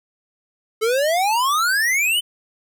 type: exponential sweep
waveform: square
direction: up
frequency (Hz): 426.6 to 3084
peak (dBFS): -17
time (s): 0.81-2.21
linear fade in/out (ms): 20
effects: none